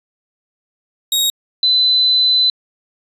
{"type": "tone pair in turn", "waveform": ["sawtooth", "sine"], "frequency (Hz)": [3771, 4020], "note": ["A#7", "B7"], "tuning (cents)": [19, 30], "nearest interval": "minor second", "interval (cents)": 111, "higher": "second", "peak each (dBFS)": -10, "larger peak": "neither", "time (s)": [[1.12, 1.3], [1.63, 2.5]], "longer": "second", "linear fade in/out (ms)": 2, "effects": ["resampled to 32000 Hz"]}